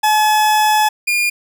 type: tone pair in turn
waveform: 40% pulse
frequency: 855 / 2418 Hz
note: A5 / D7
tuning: -50 / +50 cents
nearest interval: octave + tritone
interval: 1800 cents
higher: second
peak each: -10 / -13 dBFS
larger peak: first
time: 0.03-0.89 / 1.07-1.3 s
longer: first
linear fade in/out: 10 ms
effects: none